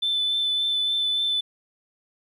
sine tone with vibrato, 3520 Hz, A7, in tune, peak -20 dBFS, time 0.02-1.41 s, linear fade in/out 10 ms, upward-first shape triangle, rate 3.5 Hz, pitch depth 15 cents each way, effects tanh soft clip ceiling -17 dBFS + 10-bit

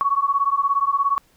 sine beating tone pair, 1108.7 / 1125.7 Hz, C#6 / C#6, 0 / +26 cents, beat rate 17 Hz, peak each -20 dBFS, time 0.01-1.18 s, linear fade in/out 0 ms, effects pink hiss -59 dBFS RMS until 1.36 s

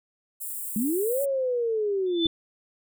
white high-pass noise, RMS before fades -34 dBFS, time 0.4-1.26 s, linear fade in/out 20 ms, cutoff 7600 Hz, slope 96 dB/octave
sine linear two-way sweep, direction up then down, 200.9 to 565 to 320.9 Hz, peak -23 dBFS, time 0.76-2.27 s, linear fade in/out 2 ms, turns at 1.22 s
sine tone with exponential growth, 3520 Hz, A7, in tune, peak -19 dBFS, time 2.06-2.27 s, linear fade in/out 5 ms, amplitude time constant 45 ms
click, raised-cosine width 3 ms, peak -23 dBFS, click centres 2.258 s
effects none

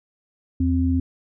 sine tone pair together, 82.41 / 261.6 Hz, E2 / C4, 0 / 0 cents, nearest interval octave + minor sixth, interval 2000 cents, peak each -20 dBFS, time 0.6-1 s, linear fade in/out 5 ms, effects none

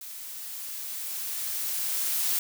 blue noise with level ramp, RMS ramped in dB -41 to -26 dBFS, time 0.01-2.39 s, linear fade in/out 2 ms, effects none

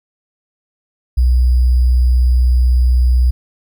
sine tone with sample-and-hold, 62 Hz, B1, 7 cents sharp, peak -8 dBFS, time 1.17-3.31 s, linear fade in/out 10 ms, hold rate 4900 Hz, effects none

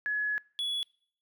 sine / triangle tone pair in turn, 1694 / 3388 Hz, G#6 / G#7, +34 / +34 cents, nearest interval octave, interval 1200 cents, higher second, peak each -28 dBFS, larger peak neither, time 0.06-0.38 / 0.59-0.83 s, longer first, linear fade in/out 0 ms, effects noise-tail reverb RT60 0.6 s tail -25 dB re dry

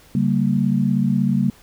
sine tone cluster, 141.3 / 193.7 / 230.3 Hz, C#3 / G3 / A#3, +34 / -20 / -21 cents, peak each -21 / -19 / -20 dBFS, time 0.15-1.5 s, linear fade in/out 2 ms, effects pink hiss -50 dBFS RMS until 1.62 s

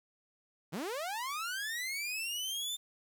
sawtooth linear sweep, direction up, 133.4 to 3599 Hz, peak -32 dBFS, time 0.72-2.77 s, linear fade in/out 20 ms, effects 10-bit

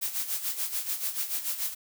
blue noise with tremolo, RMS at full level -29 dBFS, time 0.01-1.75 s, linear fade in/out 20 ms, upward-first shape sine, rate 6.9 Hz, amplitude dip 70%, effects none

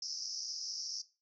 pink band-pass noise, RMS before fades -41 dBFS, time 0.02-1.02 s, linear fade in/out 5 ms, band 5000 to 5800 Hz, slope 96 dB/octave, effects noise-tail reverb RT60 0.3 s tail -17 dB re dry

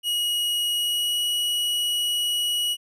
45% pulse tone with pitch glide, 2900 to 2917 Hz, F#7 to F#7, -35 to -25 cents, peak -22 dBFS, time 0.03-2.77 s, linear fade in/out 50 ms, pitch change +10 cents, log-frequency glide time 0.75-1.21 s, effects resampled to 32000 Hz

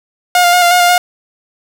sawtooth tone with pitch steps, 716 / 700 / 717 / 696 / 718 / 703 / 715 Hz, F5 / F5 / F5 / F5 / F5 / F5 / F5, +43 / +4 / +45 / -6 / +48 / +11 / +41 cents, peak -3 dBFS, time 0.35-0.98 s, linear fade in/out 2 ms, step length 90 ms, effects none

